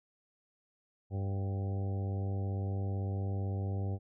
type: harmonic tone with a mistuned harmonic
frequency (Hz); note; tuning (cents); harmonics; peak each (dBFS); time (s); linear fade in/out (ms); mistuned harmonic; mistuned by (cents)
98; G2; 0; 1 / 2 / 3 / 4 / 5 / 6 / 7 / 8; -32 / -43 / -47 / -47 / -49 / -52 / -54 / -52; 1.1-3.99; 50; 7; +39
effects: none